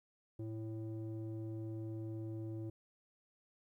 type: tone with low-pass filter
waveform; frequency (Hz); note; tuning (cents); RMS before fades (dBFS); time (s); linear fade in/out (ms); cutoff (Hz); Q
square; 110.5; A2; +8; -43; 0.39-2.7; 5; 400; 3.2
effects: 13-bit